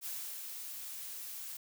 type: noise with ADSR envelope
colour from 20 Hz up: blue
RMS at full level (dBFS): -40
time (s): 0.01-1.57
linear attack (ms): 46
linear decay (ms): 320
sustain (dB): -4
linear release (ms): 4
effects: none